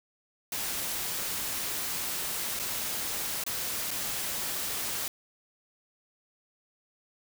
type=noise with dropouts; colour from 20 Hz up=white; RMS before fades=-33 dBFS; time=0.52-5.08 s; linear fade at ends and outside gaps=2 ms; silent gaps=2.592-2.596 / 3.438-3.464 / 3.907-3.912 s; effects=none